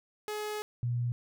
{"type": "tone pair in turn", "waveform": ["sawtooth", "sine"], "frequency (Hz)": [422.6, 120.66], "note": ["G#4", "B2"], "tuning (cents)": [30, -40], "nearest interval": "octave + minor seventh", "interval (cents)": 2170, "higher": "first", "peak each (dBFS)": [-30, -28], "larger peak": "second", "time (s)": [[0.28, 0.62], [0.83, 1.12]], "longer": "first", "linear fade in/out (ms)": 0, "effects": []}